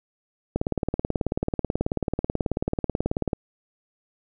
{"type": "click train", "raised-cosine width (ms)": 2, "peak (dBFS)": -10, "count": 52, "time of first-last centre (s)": [0.56, 3.332], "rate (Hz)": 18.4, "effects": []}